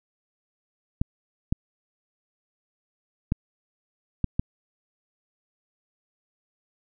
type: clicks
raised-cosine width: 5 ms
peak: -10 dBFS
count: 5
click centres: 1.015 / 1.525 / 3.321 / 4.243 / 4.395 s
effects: none